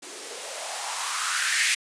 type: noise with band-pass filter sweep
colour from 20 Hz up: violet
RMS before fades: -28 dBFS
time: 0.02-1.75 s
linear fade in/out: 10 ms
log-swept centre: 320 to 2200 Hz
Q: 3.9
effects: resampled to 22050 Hz

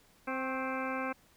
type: harmonic tone with a mistuned harmonic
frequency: 261.6 Hz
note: C4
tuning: in tune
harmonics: 1 / 2 / 3 / 4 / 5 / 6 / 8 / 9 / 10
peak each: -38 / -39 / -42 / -40 / -43 / -41 / -46 / -45 / -49 dBFS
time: 0.27-1.13 s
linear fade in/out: 10 ms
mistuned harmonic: 4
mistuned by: +37 cents
effects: pink hiss -64 dBFS RMS until 1.36 s

